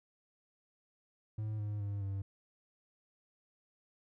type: tone with pitch steps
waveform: triangle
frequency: 107.8 / 104.43 / 101.16 / 98 Hz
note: A2 / G#2 / G#2 / G2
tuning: -35 / +10 / -45 / 0 cents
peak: -33 dBFS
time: 1.38-2.22 s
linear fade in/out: 5 ms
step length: 210 ms
effects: none